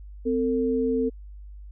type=tone pair together; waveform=sine; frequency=257.8 / 450.5 Hz; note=C4 / A4; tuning=-26 / +41 cents; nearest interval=minor seventh; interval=967 cents; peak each=-24 dBFS; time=0.25-1.1 s; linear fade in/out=20 ms; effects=added 50 Hz sine -39 dBFS peak until 1.71 s